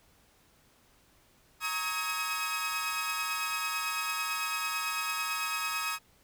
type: tone cluster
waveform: sawtooth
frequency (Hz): 931 / 1107 / 1273 / 1651 / 2537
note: A#5 / C#6 / D#6 / G#6 / D#7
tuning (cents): -2 / -3 / +39 / -11 / +33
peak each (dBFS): -38 / -38 / -31 / -37 / -32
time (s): 1.6-5.99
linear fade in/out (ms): 50
effects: pink hiss -64 dBFS RMS until 6.23 s